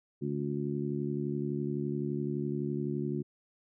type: harmonic tone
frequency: 71.8 Hz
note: D2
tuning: 39 cents flat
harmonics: 2 / 3 / 4 / 5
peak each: -35 / -36 / -38 / -36 dBFS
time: 0.21-3.23 s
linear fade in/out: 20 ms
effects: none